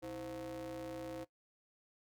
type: ring-modulated tone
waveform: square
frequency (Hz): 98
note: G2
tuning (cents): 0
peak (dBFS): -40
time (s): 0.02-1.25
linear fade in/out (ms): 20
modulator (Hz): 422
effects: noise-tail reverb RT60 0.1 s tail -17 dB re dry